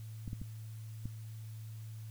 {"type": "clicks", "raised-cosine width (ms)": 5, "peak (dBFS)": -28, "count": 4, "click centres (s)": [0.278, 0.331, 0.416, 1.056], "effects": ["added 110 Hz sine -43 dBFS peak until 2.1 s", "white hiss -62 dBFS RMS until 2.1 s"]}